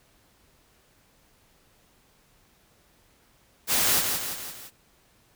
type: noise with echo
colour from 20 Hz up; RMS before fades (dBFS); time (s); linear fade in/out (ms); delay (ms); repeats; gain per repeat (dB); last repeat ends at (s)
white; -23; 3.67-4.03; 50; 170; 4; -5; 4.71
effects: pink hiss -62 dBFS RMS until 5.35 s